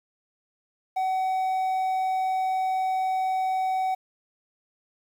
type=tone; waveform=triangle; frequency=754 Hz; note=F#5; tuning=32 cents sharp; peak=-21 dBFS; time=0.96-3.95 s; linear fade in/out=10 ms; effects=9-bit